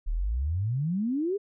sine exponential sweep, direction up, 34.65 to 421.4 Hz, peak -25 dBFS, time 0.06-1.38 s, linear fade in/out 20 ms, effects none

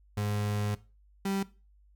35% pulse tone pair in turn, 103.83 / 195.54 Hz, G#2 / G3, 0 / -4 cents, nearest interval major seventh, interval 1096 cents, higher second, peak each -27 dBFS, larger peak neither, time 0.17-0.75 / 1.25-1.43 s, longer first, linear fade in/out 5 ms, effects noise-tail reverb RT60 0.3 s tail -18 dB re dry + added 50 Hz sine -58 dBFS peak until 1.95 s

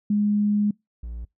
sine / triangle tone pair in turn, 207.3 / 58.17 Hz, G#3 / A#1, -3 / -3 cents, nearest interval octave + minor seventh, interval 2200 cents, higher first, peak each -18 / -29 dBFS, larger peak first, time 0.1-0.71 / 1.03-1.25 s, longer first, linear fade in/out 5 ms, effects noise-tail reverb RT60 0.2 s tail -26 dB re dry

